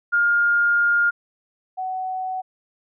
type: tone pair in turn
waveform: sine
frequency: 1413 / 748.5 Hz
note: F6 / F#5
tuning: +20 / +20 cents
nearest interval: major seventh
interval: 1100 cents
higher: first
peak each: -15 / -24 dBFS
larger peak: first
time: 0.12-1.11 / 1.77-2.42 s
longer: first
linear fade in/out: 20 ms
effects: none